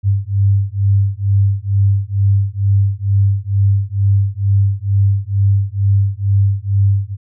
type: beating tone pair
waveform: sine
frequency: 98.2 / 100.4 Hz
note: G2 / G2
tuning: +4 / +42 cents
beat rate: 2.2 Hz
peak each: -14 dBFS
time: 0.03-7.17 s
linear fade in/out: 50 ms
effects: none